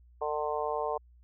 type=harmonic tone; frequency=150.2 Hz; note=D3; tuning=39 cents sharp; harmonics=3 / 4 / 5 / 6 / 7; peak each=-34 / -35 / -36 / -37 / -37 dBFS; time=0.21-0.98 s; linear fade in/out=10 ms; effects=added 60 Hz sine -55 dBFS peak until 1.23 s